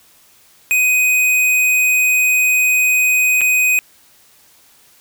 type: tone with dropouts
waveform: square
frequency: 2500 Hz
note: D#7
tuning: 8 cents sharp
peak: -12 dBFS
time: 0.71-3.79 s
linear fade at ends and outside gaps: 0 ms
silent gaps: 3.409-3.415 s
effects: white hiss -50 dBFS RMS until 5 s